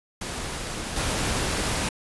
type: noise with level steps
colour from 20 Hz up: pink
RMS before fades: -32 / -26 dBFS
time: 0.21-1.89 s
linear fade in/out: 5 ms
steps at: 0.96 s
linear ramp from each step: 5 ms
effects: resampled to 24000 Hz